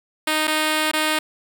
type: tone with dropouts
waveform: 5% pulse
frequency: 309.8 Hz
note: D#4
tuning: 7 cents flat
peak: -7 dBFS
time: 0.27-1.19 s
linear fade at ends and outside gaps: 5 ms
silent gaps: 0.472-0.477 / 0.915-0.934 s
effects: none